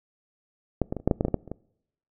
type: clicks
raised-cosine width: 2 ms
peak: -9 / -15 / -18 / -30 / -7 / -7 / -9 / -10 / -15 / -9 / -29 / -19 dBFS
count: 12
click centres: 0.817 / 0.925 / 0.967 / 1 / 1.076 / 1.112 / 1.209 / 1.25 / 1.283 / 1.343 / 1.477 / 1.516 s
effects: noise-tail reverb RT60 0.8 s tail -24 dB re dry